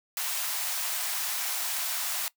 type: high-pass noise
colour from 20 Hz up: white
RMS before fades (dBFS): -31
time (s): 0.17-2.28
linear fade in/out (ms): 0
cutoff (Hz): 640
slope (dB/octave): 48
effects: noise-tail reverb RT60 0.1 s tail -20 dB re dry